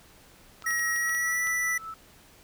clicks, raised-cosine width 0.2 ms, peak -26 dBFS, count 7, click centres 0.623 / 0.707 / 0.794 / 0.962 / 1.094 / 1.149 / 1.471 s
sine tone with tremolo, 1313 Hz, E6, 7 cents flat, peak -34 dBFS, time 0.64-1.94 s, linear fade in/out 2 ms, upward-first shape triangle, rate 5 Hz, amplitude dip 75%
square tone with pitch glide, 1900 to 1970.4 Hz, A#6 to B6, +33 to -5 cents, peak -26 dBFS, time 0.66-1.78 s, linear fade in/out 5 ms, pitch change +62 cents, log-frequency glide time 0.96-1.44 s
effects pink hiss -55 dBFS RMS until 2.43 s

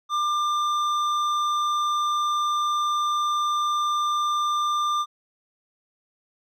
sine tone with hard clipping, 1194 Hz, D6, 28 cents sharp, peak -23 dBFS, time 0.09-5.06 s, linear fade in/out 50 ms, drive 9 dB, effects none

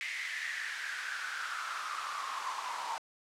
pink noise with high-pass filter sweep, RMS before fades -38 dBFS, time 0.01-2.98 s, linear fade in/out 0 ms, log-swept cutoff 2100 to 910 Hz, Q 6.9, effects low-pass 7000 Hz 12 dB/octave

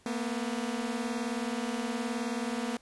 sawtooth beating tone pair, 227.1 / 246.1 Hz, A#3 / B3, -45 / -6 cents, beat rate 19 Hz, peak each -30 dBFS, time 0.06-2.77 s, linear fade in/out 2 ms, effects pink hiss -62 dBFS RMS until 2.81 s + resampled to 24000 Hz

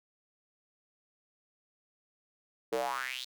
square tone with high-pass filter sweep, 64 Hz, C2, 38 cents flat, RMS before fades -35 dBFS, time 2.72-3.25 s, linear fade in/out 10 ms, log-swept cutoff 410 to 4200 Hz, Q 5.2, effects none

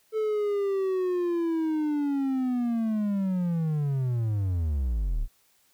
triangle linear sweep, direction down, 440 to 30.32 Hz, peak -22 dBFS, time 0.12-5.28 s, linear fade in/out 50 ms, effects white hiss -65 dBFS RMS until 5.73 s

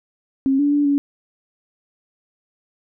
sine tone with pitch steps, 269.7 / 288.2 / 290.4 / 283.7 Hz, C#4 / D4 / D4 / C#4, -47 / -33 / -19 / +40 cents, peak -14 dBFS, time 0.46-0.98 s, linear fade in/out 0 ms, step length 130 ms, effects none

